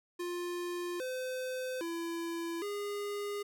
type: tone with pitch steps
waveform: square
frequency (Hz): 351.7 / 512 / 336.1 / 408.9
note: F4 / C5 / E4 / G#4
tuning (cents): +12 / -38 / +34 / -27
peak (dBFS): -36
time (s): 0.19-3.43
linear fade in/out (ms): 10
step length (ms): 810
effects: none